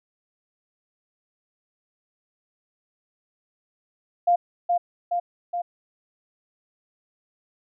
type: tone with echo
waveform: sine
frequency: 700 Hz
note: F5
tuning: 4 cents sharp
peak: -15 dBFS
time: 4.27-4.36 s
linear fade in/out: 10 ms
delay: 420 ms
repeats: 3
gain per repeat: -3 dB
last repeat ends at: 5.62 s
effects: none